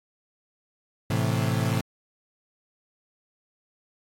35% pulse chord, A minor, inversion none, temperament equal, 110 / 130.81 / 164.81 Hz, A2 / C3 / E3, 0 / 0 / 0 cents, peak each -24 / -26 / -27 dBFS, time 1.1-1.81 s, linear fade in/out 5 ms, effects AAC 48 kbps

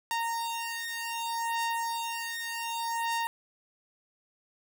sawtooth beating tone pair, 924 / 924.66 Hz, A#5 / A#5, -16 / -14 cents, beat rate 0.66 Hz, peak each -30 dBFS, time 0.11-3.27 s, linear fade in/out 0 ms, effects none

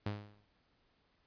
sawtooth tone with exponential decay, 103.6 Hz, G#2, 4 cents flat, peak -29 dBFS, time 0.06-0.45 s, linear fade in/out 5 ms, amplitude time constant 84 ms, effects pink hiss -74 dBFS RMS until 1.26 s + resampled to 11025 Hz

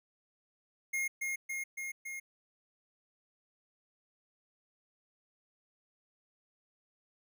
square tone with echo, 2142 Hz, C7, 40 cents sharp, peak -32 dBFS, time 0.93-1.08 s, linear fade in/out 10 ms, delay 280 ms, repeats 4, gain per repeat -2 dB, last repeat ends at 2.2 s, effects none

